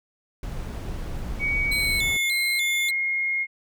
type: noise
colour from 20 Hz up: brown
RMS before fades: -31 dBFS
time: 0.43-2.17 s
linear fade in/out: 2 ms
type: tone with pitch glide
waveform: sine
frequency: 2253 to 2145 Hz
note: C#7 to C7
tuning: +28 to +42 cents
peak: -22 dBFS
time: 1.39-3.47 s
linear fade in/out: 50 ms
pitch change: -86 cents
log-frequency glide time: 1.76-2.29 s
type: tone with vibrato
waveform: sawtooth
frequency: 3784 Hz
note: A#7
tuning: 25 cents sharp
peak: -24 dBFS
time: 1.71-2.91 s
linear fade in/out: 10 ms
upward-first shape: square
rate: 1.7 Hz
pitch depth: 130 cents each way
effects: none